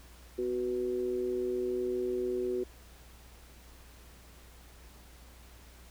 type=tone with amplitude modulation; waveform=sine; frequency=371 Hz; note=F#4; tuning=5 cents sharp; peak=-26 dBFS; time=0.38-2.64 s; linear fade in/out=10 ms; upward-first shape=sine; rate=120 Hz; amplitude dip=75%; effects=added 60 Hz sine -53 dBFS peak until 5.9 s + pink hiss -57 dBFS RMS until 5.9 s